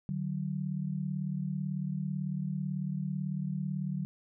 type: tone pair together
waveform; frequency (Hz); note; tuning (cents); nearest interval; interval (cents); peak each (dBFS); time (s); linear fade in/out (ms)
sine; 149.6 / 187.67; D3 / F#3; +32 / +25; major third; 393; -34 / -34; 0.09-4.05; 0
effects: none